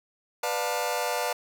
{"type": "chord", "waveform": "sawtooth", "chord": "B half-diminished seventh", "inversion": "none", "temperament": "just", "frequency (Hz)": [493.9, 592.7, 711.2, 889], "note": ["B4", "D5", "F5", "A5"], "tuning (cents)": [0, 16, 31, 18], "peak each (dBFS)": -28, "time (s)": [0.43, 1.33], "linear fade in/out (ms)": 5, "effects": []}